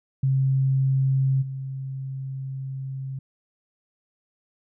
sine tone with level steps, 133.9 Hz, C3, 40 cents sharp, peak -18 / -29 dBFS, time 0.23-3.19 s, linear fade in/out 5 ms, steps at 1.41 s, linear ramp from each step 20 ms, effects none

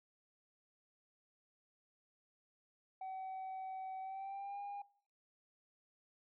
sine tone with pitch glide, 759 to 808.8 Hz, F#5 to G#5, +44 to -46 cents, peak -40 dBFS, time 3.01-4.82 s, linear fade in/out 5 ms, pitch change +110 cents, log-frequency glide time 4-4.6 s, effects noise-tail reverb RT60 0.6 s tail -24 dB re dry + tanh soft clip ceiling -41 dBFS

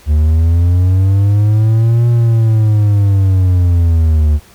triangle linear two-way sweep, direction up then down, 73.42 to 119.3 to 73.42 Hz, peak -5 dBFS, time 0.06-4.4 s, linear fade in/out 50 ms, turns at 2.08 s, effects pink hiss -43 dBFS RMS until 4.54 s

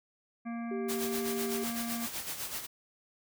harmonic tone, 233.1 Hz, A#3, in tune, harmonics 1 / 3 / 5 / 7 / 9 / 10, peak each -35 / -45 / -49 / -52 / -54 / -55 dBFS, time 0.45-2.07 s, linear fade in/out 20 ms
sine tone with pitch glide, 390 to 395.4 Hz, G4 to G4, -9 to +15 cents, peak -34 dBFS, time 0.71-1.64 s, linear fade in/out 5 ms, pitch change +24 cents, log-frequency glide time 0.81-1.37 s
white noise with tremolo, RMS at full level -36 dBFS, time 0.88-2.67 s, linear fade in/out 20 ms, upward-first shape sine, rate 7.9 Hz, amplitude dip 60%
effects none

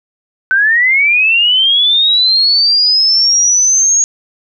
sine linear sweep, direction up, 1510 to 6645 Hz, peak -7 dBFS, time 0.51-4.04 s, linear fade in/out 0 ms, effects none

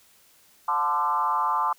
sine tone with frequency modulation, 1032 Hz, C6, 24 cents flat, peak -21 dBFS, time 0.68-1.73 s, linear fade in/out 5 ms, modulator 154 Hz, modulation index 1.4, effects white hiss -58 dBFS RMS until 1.78 s

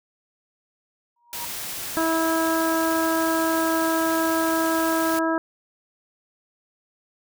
sine tone with exponential growth, 950 Hz, A#5, 33 cents sharp, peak -31 dBFS, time 1.16-1.45 s, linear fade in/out 5 ms, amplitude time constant 63 ms
white noise, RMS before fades -32 dBFS, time 1.33-5.19 s, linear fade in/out 0 ms
harmonic tone, 325.4 Hz, E4, 22 cents flat, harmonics 1 / 2 / 3 / 4 / 5, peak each -23 / -26 / -28 / -29 / -30 dBFS, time 1.97-5.38 s, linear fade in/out 0 ms
effects none

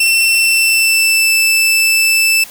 sawtooth tone with pitch glide, 2693 to 2642 Hz, E7 to E7, +36 to +3 cents, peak -6 dBFS, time 0-2.44 s, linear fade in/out 5 ms, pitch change -33 cents, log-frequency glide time 0.32-1.32 s, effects white hiss -35 dBFS RMS until 2.5 s

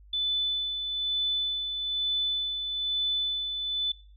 sine tone with tremolo, 3500 Hz, A7, 10 cents flat, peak -24 dBFS, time 0.13-3.92 s, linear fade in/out 5 ms, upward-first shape sine, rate 1.1 Hz, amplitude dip 45%, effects noise-tail reverb RT60 0.4 s tail -18 dB re dry + added 50 Hz sine -50 dBFS peak until 4.16 s

